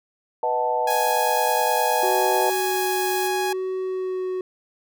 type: chord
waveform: sine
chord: B dominant seventh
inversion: none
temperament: equal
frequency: 493.9 / 622.3 / 740 / 880 Hz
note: B4 / D#5 / F#5 / A5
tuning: 0 / 0 / 0 / 0 cents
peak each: -26 / -27 / -27 / -23 dBFS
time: 0.43-2.5 s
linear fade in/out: 2 ms
type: tone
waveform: sawtooth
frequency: 830.6 Hz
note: G#5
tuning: in tune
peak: -20 dBFS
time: 0.87-3.53 s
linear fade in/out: 5 ms
type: high-pass noise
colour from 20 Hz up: white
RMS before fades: -33 dBFS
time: 0.9-3.28 s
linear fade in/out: 5 ms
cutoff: 7000 Hz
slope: 12 dB/octave
type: tone with vibrato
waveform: triangle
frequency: 372.5 Hz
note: F#4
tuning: 12 cents sharp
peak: -22 dBFS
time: 2.03-4.41 s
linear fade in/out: 2 ms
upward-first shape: sine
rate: 0.74 Hz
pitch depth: 11 cents each way
effects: none